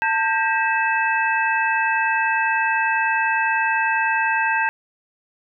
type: tone cluster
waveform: sine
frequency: 895 / 1592 / 1914 / 2615 Hz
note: A5 / G6 / A#6 / E7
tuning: +29 / +26 / +45 / -15 cents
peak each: -21 / -21 / -28 / -25 dBFS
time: 0.02-4.69 s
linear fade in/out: 0 ms
effects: none